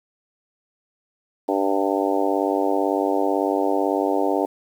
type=harmonic tone with a mistuned harmonic; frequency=98 Hz; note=G2; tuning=in tune; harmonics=3 / 4 / 5 / 6 / 7 / 8 / 9; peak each=-24 / -25 / -26 / -27 / -27 / -28 / -29 dBFS; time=1.48-4.46 s; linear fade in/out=10 ms; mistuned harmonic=9; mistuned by=+27 cents; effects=8-bit